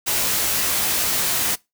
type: noise with comb filter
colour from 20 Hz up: white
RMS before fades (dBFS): -21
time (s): 0.06-1.56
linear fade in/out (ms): 20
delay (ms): 19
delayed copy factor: +0.5
effects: noise-tail reverb RT60 0.2 s tail -22 dB re dry